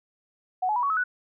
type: tone with pitch steps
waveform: sine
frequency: 740 / 850 / 976.4 / 1121.6 / 1288.4 / 1480 Hz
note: F#5 / G#5 / B5 / C#6 / E6 / F#6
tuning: 0 / +40 / -20 / +20 / -40 / 0 cents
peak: -22 dBFS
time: 0.62-1.04 s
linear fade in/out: 10 ms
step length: 70 ms
effects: none